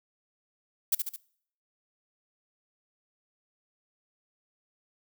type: noise with echo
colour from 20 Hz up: violet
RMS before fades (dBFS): -24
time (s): 0.92-0.95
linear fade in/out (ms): 5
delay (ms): 71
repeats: 3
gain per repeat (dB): -5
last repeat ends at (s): 1.163
effects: noise-tail reverb RT60 0.6 s tail -22 dB re dry